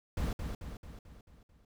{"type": "noise with echo", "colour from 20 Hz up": "brown", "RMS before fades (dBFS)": -33, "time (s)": [0.17, 0.33], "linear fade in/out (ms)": 2, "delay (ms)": 220, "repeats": 6, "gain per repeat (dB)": -5, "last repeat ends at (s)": 1.65, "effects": []}